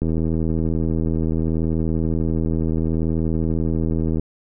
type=click train; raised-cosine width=3 ms; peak=-10 dBFS; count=338; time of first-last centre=0.02-4.196 s; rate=80.7 Hz; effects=none